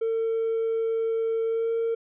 triangle tone with pitch glide, 451.8 to 457.6 Hz, A4 to A#4, +46 to -32 cents, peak -20 dBFS, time 0.01-1.95 s, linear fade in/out 10 ms, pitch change +22 cents, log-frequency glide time 1.46-1.71 s, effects tanh soft clip ceiling -19 dBFS + resampled to 8000 Hz

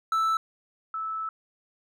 triangle / sine tone pair in turn, 1318.5 / 1309.4 Hz, E6 / E6, 0 / -12 cents, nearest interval unison, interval 12 cents, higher first, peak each -20 / -29 dBFS, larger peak first, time 0.12-0.37 / 0.94-1.29 s, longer second, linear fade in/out 2 ms, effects none

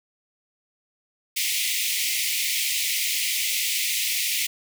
pink high-pass noise, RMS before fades -25 dBFS, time 1.36-4.47 s, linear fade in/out 10 ms, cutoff 2000 Hz, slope 96 dB/octave, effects none

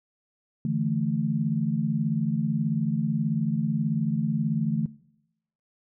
sine chord, D suspended second, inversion none, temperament just, 146.83 / 165.19 / 220.2 Hz, D3 / E3 / A3, 0 / +4 / +2 cents, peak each -28 dBFS, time 0.65-4.86 s, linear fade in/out 2 ms, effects noise-tail reverb RT60 0.8 s tail -20 dB re dry

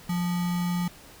sine tone with sample-and-hold, 176.3 Hz, F3, 17 cents sharp, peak -24 dBFS, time 0.09-0.88 s, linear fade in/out 5 ms, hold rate 1050 Hz, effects pink hiss -49 dBFS RMS until 1.2 s

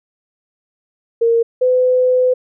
sine tone pair in turn, 462.6 / 505.8 Hz, A#4 / B4, -13 / +41 cents, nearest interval major second, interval 154 cents, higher second, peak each -10 dBFS, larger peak neither, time 1.21-1.43 / 1.61-2.34 s, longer second, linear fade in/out 10 ms, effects none

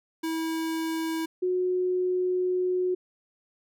square / sine tone pair in turn, 323.9 / 365 Hz, E4 / F#4, -30 / -24 cents, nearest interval major second, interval 206 cents, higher second, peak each -28 / -23 dBFS, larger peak second, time 0.23-1.26 / 1.42-2.95 s, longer second, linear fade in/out 10 ms, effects none

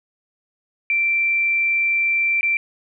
sine tone with dropouts, 2349 Hz, D7, in tune, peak -16 dBFS, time 0.9-2.57 s, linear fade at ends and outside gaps 1 ms, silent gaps 2.41-2.43 s, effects none

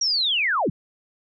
sine linear sweep, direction down, 5740 to 103.83 Hz, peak -19 dBFS, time 0.01-0.7 s, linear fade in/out 5 ms, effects none

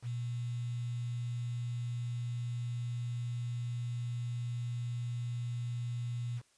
sine tone with quantisation, 120.3 Hz, B2, 45 cents flat, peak -34 dBFS, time 0.02-6.42 s, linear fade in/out 50 ms, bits 9, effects white hiss -69 dBFS RMS until 6.57 s + resampled to 22050 Hz

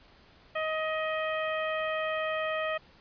harmonic tone, 629 Hz, D#5, 19 cents sharp, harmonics 1 / 2 / 3 / 4 / 5, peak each -31 / -35 / -36 / -39 / -43 dBFS, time 0.55-2.78 s, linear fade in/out 10 ms, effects pink hiss -58 dBFS RMS until 3 s + resampled to 11025 Hz

